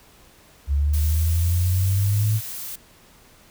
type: exponential sweep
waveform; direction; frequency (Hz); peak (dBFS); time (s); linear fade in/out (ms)
sine; up; 69.3 to 110; -17; 0.67-2.41; 50
type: noise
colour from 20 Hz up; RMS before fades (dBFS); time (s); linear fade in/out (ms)
blue; -33; 0.93-2.76; 10
effects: pink hiss -52 dBFS RMS until 3.5 s